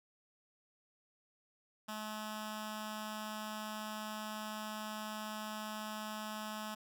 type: tone with notch filter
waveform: 10% pulse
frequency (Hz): 214.5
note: A3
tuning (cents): -44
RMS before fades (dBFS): -43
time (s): 1.88-6.75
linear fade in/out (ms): 10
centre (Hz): 440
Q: 1
effects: none